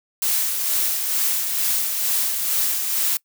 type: noise with tremolo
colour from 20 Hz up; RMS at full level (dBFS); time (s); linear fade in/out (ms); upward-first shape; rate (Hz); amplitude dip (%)
blue; -20; 0.22-3.17; 2; sine; 2.2; 40
effects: noise-tail reverb RT60 0.1 s tail -23 dB re dry